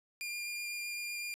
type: tone with vibrato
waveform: sawtooth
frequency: 2406 Hz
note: D7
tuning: 41 cents sharp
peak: -34 dBFS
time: 0.21-1.34 s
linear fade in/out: 0 ms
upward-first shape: sine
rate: 7.9 Hz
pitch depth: 8 cents each way
effects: resampled to 32000 Hz